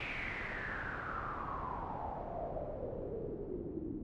pink noise with low-pass filter sweep, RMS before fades -41 dBFS, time 0-4.03 s, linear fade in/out 5 ms, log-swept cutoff 2500 to 290 Hz, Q 6.4, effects none

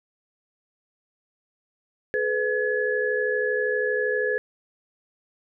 sine tone cluster, 428.4 / 501 / 1698 Hz, A4 / B4 / G#6, -46 / +25 / +38 cents, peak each -26 dBFS, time 2.14-4.38 s, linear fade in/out 0 ms, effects none

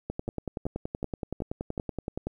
two click trains, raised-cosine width 2 ms, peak -18 / -20 dBFS, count 24 / 5, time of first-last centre 0.1-2.27 / 0.28-1.778 s, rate 10.6 / 2.67 Hz, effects 10-bit

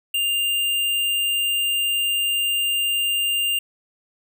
square tone, 2799 Hz, F7, 3 cents sharp, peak -20 dBFS, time 0.14-3.59 s, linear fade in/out 5 ms, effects none

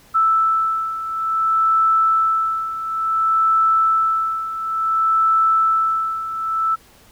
sine beating tone pair, 1318.5 / 1319.07 Hz, E6 / E6, 0 / +1 cents, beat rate 0.57 Hz, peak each -21 / -16 dBFS, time 0.14-6.76 s, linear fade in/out 20 ms, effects pink hiss -50 dBFS RMS until 7.11 s

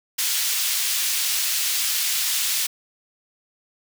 pink high-pass noise, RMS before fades -23 dBFS, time 0.18-2.67 s, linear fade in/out 10 ms, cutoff 3200 Hz, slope 12 dB/octave, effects none

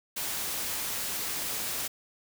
white noise, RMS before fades -33 dBFS, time 0.16-1.88 s, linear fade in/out 10 ms, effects none

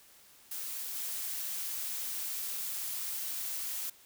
blue noise with level steps, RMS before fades -39 / -37 dBFS, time 0.51-3.9 s, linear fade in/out 5 ms, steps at 0.94 s, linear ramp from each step 20 ms, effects white hiss -59 dBFS RMS until 4.05 s

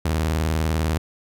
sawtooth tone with vibrato, 78.3 Hz, D#2, 11 cents sharp, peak -16 dBFS, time 0.05-0.98 s, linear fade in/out 5 ms, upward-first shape sine, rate 20 Hz, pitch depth 220 cents each way, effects none

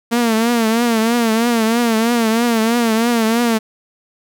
sawtooth tone with vibrato, 229.9 Hz, A#3, 24 cents flat, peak -9 dBFS, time 0.11-3.59 s, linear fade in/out 20 ms, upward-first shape triangle, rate 3.1 Hz, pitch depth 97 cents each way, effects none

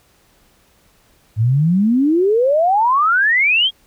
sine exponential sweep, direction up, 103.83 to 3322 Hz, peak -11 dBFS, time 1.36-3.71 s, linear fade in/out 50 ms, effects pink hiss -55 dBFS RMS until 3.86 s

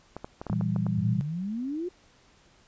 clicks, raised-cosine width 1 ms, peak -22 dBFS, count 9, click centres 0.166 / 0.245 / 0.415 / 0.467 / 0.498 / 0.53 / 0.611 / 0.762 / 0.866 s
sine chord, E diminished, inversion second, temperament equal with one note detuned, 116.54 / 165.67 / 196 Hz, Bb2 / E3 / G3, 0 / +9 / 0 cents, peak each -29 dBFS, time 0.5-1.21 s, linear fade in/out 0 ms
sine exponential sweep, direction up, 97.6 to 370 Hz, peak -29 dBFS, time 0.97-1.89 s, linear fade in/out 10 ms
effects pink hiss -60 dBFS RMS until 2.67 s + resampled to 16000 Hz

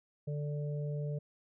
harmonic tone, 146.83 Hz, D3, in tune, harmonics 1 / 3 / 4, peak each -34 / -44 / -46 dBFS, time 0.27-1.19 s, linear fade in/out 10 ms, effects none

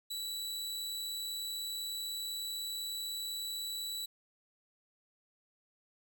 sawtooth tone, 3942 Hz, B7, 4 cents flat, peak -34 dBFS, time 0.1-4.06 s, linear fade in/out 10 ms, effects none

